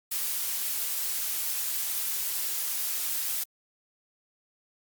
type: noise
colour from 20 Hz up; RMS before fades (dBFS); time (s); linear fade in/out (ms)
blue; -30; 0.11-3.44; 10
effects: Opus 48 kbps